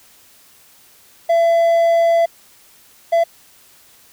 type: tone bursts at uneven times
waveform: triangle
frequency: 672 Hz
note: E5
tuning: 33 cents sharp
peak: -9 dBFS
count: 2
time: 1.29-2.26 / 3.12-3.24 s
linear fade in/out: 10 ms
effects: white hiss -49 dBFS RMS until 4.12 s